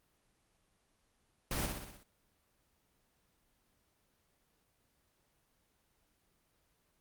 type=noise with echo; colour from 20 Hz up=pink; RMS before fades=-36 dBFS; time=1.51-1.66 s; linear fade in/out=2 ms; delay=62 ms; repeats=6; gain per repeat=-4 dB; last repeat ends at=2.032 s; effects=pink hiss -75 dBFS RMS until 7 s + Opus 24 kbps